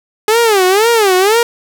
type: tone with vibrato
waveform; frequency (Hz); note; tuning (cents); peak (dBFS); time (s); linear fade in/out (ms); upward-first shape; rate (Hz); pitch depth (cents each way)
sawtooth; 415.2; G#4; 0; -4; 0.28-1.43; 2; sine; 2; 220
effects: none